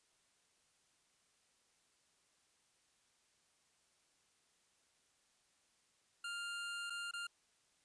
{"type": "tone with dropouts", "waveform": "25% pulse", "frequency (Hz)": 1400, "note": "F6", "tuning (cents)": 4, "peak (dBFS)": -38, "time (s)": [6.24, 7.27], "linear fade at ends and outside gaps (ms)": 5, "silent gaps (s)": [[6.899, 6.903], [7.112, 7.135]], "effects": ["white hiss -75 dBFS RMS until 7.84 s", "resampled to 22050 Hz"]}